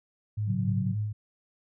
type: tone with tremolo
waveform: sine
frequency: 105.8 Hz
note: G#2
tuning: 33 cents sharp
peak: -26 dBFS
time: 0.37-1.13 s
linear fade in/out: 10 ms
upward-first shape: sine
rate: 3.6 Hz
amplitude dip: 50%
type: chord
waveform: sine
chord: F# major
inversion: first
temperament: equal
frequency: 116.54 / 138.59 / 185 Hz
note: A#2 / C#3 / F#3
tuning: 0 / 0 / 0 cents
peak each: -33 / -32 / -29 dBFS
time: 0.46-0.96 s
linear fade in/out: 50 ms
effects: none